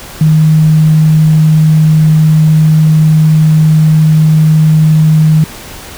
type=tone; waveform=sine; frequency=156.1 Hz; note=D#3; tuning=6 cents sharp; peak=-3 dBFS; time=0.21-5.44 s; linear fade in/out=2 ms; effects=pink hiss -28 dBFS RMS until 5.97 s